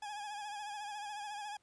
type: tone with vibrato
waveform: 40% pulse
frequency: 830.6 Hz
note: G#5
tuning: in tune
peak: -40 dBFS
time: 0.02-1.57 s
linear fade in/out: 5 ms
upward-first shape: sine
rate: 14 Hz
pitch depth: 51 cents each way
effects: pink hiss -75 dBFS RMS until 1.62 s + resampled to 22050 Hz